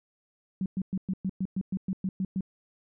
sine tone bursts, 189 Hz, F#3, 37 cents sharp, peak -26 dBFS, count 12, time 0.61-2.408 s, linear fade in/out 2 ms, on 49 ms, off 110 ms, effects none

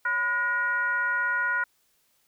sine tone with frequency modulation, 1442 Hz, F#6, 45 cents flat, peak -23 dBFS, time 0.05-1.64 s, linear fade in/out 5 ms, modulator 442 Hz, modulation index 0.76, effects white hiss -68 dBFS RMS until 2.27 s

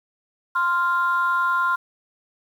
sine tone pair together, 1045 / 1394.9 Hz, C6 / F6, -2 / -2 cents, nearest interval perfect fourth, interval 500 cents, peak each -20 dBFS, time 0.55-1.76 s, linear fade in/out 10 ms, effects tanh soft clip ceiling -12 dBFS + 8-bit

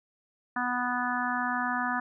harmonic tone, 246.9 Hz, B3, in tune, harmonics 1 / 3 / 4 / 5 / 6 / 7, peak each -34 / -34 / -34 / -34 / -34 / -34 dBFS, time 0.56-2 s, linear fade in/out 5 ms, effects none

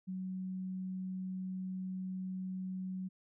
sine tone, 186.6 Hz, F#3, 15 cents sharp, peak -37 dBFS, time 0.07-3.09 s, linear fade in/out 20 ms, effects none

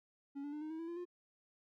triangle tone with pitch steps, 279.9 / 289.4 / 299.3 / 309.5 / 320 / 330.9 / 342.2 / 353.9 Hz, C#4 / D4 / D4 / D#4 / D#4 / E4 / F4 / F4, +17 / -25 / +33 / -9 / +49 / +7 / -35 / +23 cents, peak -39 dBFS, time 0.35-1.054 s, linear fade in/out 20 ms, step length 88 ms, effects none

